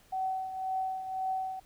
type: tone with tremolo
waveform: sine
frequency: 757 Hz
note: F#5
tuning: 39 cents sharp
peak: -28 dBFS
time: 0.12-1.6 s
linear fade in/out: 10 ms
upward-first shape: triangle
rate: 1.9 Hz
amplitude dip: 65%
effects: pink hiss -62 dBFS RMS until 1.65 s